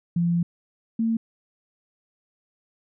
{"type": "tone pair in turn", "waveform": "sine", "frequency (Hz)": [171.4, 226.4], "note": ["F3", "A3"], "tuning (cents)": [-32, 50], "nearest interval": "perfect fourth", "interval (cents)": 482, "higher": "second", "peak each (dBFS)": [-19, -20], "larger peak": "first", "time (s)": [[0.16, 0.43], [0.99, 1.17]], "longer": "first", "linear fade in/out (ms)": 5, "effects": []}